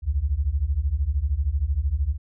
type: beating tone pair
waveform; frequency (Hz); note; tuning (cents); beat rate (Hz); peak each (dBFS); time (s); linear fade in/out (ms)
sine; 63.7 / 76.7; C2 / D#2; -46 / -24; 13; -24 / -23; 0.02-2.18; 50
effects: none